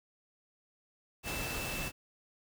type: tone in noise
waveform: sine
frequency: 2650 Hz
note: E7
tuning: 9 cents sharp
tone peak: -41 dBFS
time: 1.23-1.92 s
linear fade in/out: 50 ms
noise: pink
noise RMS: -38 dBFS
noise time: 1.23-1.92 s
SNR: -6 dB
effects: none